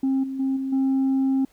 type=tone with level steps; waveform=sine; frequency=267.3 Hz; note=C4; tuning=37 cents sharp; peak=-17 / -27 / -19 / -24 / -16 dBFS; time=0.03-1.45 s; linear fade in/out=5 ms; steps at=0.23 / 0.39 / 0.56 / 0.72 s; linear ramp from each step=10 ms; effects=tanh soft clip ceiling -17 dBFS + pink hiss -61 dBFS RMS until 1.52 s